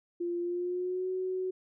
sine tone with pitch glide, 347 to 371.9 Hz, F4 to F#4, -11 to +9 cents, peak -30 dBFS, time 0.2-1.51 s, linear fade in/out 10 ms, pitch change +120 cents, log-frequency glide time 0.4-1.09 s, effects none

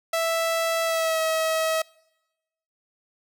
sawtooth tone with pitch glide, 659.3 to 641.6 Hz, E5 to E5, 0 to -47 cents, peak -18 dBFS, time 0.13-1.82 s, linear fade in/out 5 ms, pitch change -47 cents, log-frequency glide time 0.84-1.21 s, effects noise-tail reverb RT60 1.0 s tail -25 dB re dry

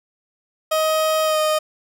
30% pulse tone with pitch glide, 629 to 618.2 Hz, D#5 to D#5, +19 to -11 cents, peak -14 dBFS, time 0.71-1.59 s, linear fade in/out 10 ms, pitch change -30 cents, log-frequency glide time 1.23-1.39 s, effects none

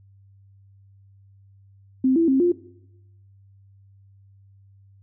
sine tone with pitch steps, 260.8 / 332.3 / 266.3 / 350.8 Hz, C4 / E4 / C4 / F4, -5 / +14 / +31 / +8 cents, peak -15 dBFS, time 2.04-2.52 s, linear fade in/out 5 ms, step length 120 ms, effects noise-tail reverb RT60 0.9 s tail -19 dB re dry + added 98 Hz sine -50 dBFS peak until 5.02 s

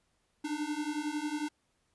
square beating tone pair, 293.7 / 304.7 Hz, D4 / D#4, 0 / -36 cents, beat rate 11 Hz, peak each -37 / -36 dBFS, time 0.44-1.49 s, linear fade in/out 10 ms, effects pink hiss -75 dBFS RMS until 1.94 s + resampled to 24000 Hz

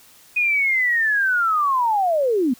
sine linear sweep, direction down, 2489 to 227.7 Hz, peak -16 dBFS, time 0.36-2.54 s, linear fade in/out 10 ms, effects white hiss -50 dBFS RMS until 2.59 s

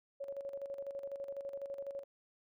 sine tone with tremolo, 556 Hz, C#5, 5 cents sharp, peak -38 dBFS, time 0.2-2.04 s, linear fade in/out 10 ms, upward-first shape square, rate 12 Hz, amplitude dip 60%, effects none

